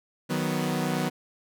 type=chord; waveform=sawtooth; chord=B major; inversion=first; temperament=equal; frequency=155.56 / 185 / 246.9 Hz; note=D#3 / F#3 / B3; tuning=0 / 0 / 0 cents; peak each=-26 dBFS; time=0.29-1.1 s; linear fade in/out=20 ms; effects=none